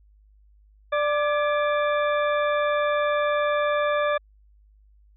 harmonic tone with a mistuned harmonic, 590 Hz, D5, 8 cents sharp, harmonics 1 / 2 / 3 / 4 / 6, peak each -22 / -26 / -30 / -35 / -38 dBFS, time 0.92-4.18 s, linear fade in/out 10 ms, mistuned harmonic 3, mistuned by -67 cents, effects added 51 Hz sine -53 dBFS peak until 5.16 s

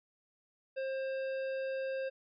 harmonic tone, 532 Hz, C5, 29 cents sharp, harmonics 1 / 3 / 5 / 7 / 9, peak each -34 / -46 / -50 / -61 / -61 dBFS, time 0.76-2.1 s, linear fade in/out 20 ms, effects none

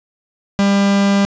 45% pulse tone, 199.2 Hz, G3, 28 cents sharp, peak -11 dBFS, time 0.59-1.25 s, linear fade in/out 0 ms, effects resampled to 16000 Hz + 8-bit

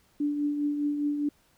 sine tone with tremolo, 292 Hz, D4, 10 cents flat, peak -23 dBFS, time 0.2-1.29 s, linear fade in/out 5 ms, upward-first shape triangle, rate 4.9 Hz, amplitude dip 50%, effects pink hiss -65 dBFS RMS until 1.57 s

